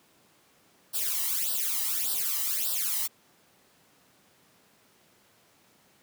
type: noise with flanger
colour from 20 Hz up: blue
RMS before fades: -29 dBFS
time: 0.93-3.08 s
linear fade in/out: 20 ms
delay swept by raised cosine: 0.22 to 1.02 ms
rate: 1.7 Hz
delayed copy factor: +0.95
effects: pink hiss -62 dBFS RMS until 6.02 s + high-pass 150 Hz 12 dB/octave